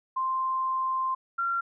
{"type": "tone pair in turn", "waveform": "sine", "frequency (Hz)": [1046.5, 1374], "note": ["C6", "F6"], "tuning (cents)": [0, -29], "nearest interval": "perfect fourth", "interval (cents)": 471, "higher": "second", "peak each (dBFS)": -25, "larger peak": "neither", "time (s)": [[0.16, 1.15], [1.38, 1.61]], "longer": "first", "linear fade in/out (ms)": 10, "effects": []}